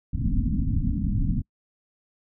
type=low-pass noise; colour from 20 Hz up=pink; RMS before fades=-24 dBFS; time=0.13-1.42 s; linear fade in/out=10 ms; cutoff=280 Hz; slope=96 dB/octave; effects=noise-tail reverb RT60 0.1 s tail -26 dB re dry